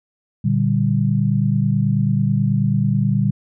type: chord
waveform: sine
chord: G minor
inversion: first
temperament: just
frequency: 117.6 / 147 / 196 Hz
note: Bb2 / D3 / G3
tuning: +16 / +2 / 0 cents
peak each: -19 dBFS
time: 0.44-3.31 s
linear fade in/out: 10 ms
effects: none